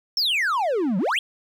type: exponential two-way sweep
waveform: triangle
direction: down then up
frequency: 5588 to 173.5 to 3420 Hz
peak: -18 dBFS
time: 0.17-1.19 s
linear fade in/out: 2 ms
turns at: 0.98 s
effects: none